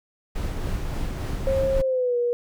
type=noise with tremolo; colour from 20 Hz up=brown; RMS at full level=-26 dBFS; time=0.35-1.82 s; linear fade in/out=10 ms; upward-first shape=sine; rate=3.5 Hz; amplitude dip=25%
type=tone with pitch glide; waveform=sine; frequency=537 to 481.2 Hz; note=C5 to B4; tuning=+45 to -45 cents; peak=-20 dBFS; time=1.47-2.33 s; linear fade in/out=0 ms; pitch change=-190 cents; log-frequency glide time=1.79-2.17 s
effects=none